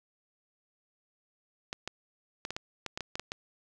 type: clicks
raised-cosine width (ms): 0.2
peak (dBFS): -18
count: 11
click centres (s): 1.729 / 1.876 / 2.451 / 2.506 / 2.565 / 2.863 / 2.975 / 3.007 / 3.155 / 3.196 / 3.319
effects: none